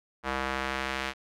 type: tone with band-pass filter sweep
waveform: square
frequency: 66.3 Hz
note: C2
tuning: 23 cents sharp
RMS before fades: -32 dBFS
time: 0.23-1.14 s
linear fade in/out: 50 ms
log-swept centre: 1300 to 2300 Hz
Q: 0.99
effects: none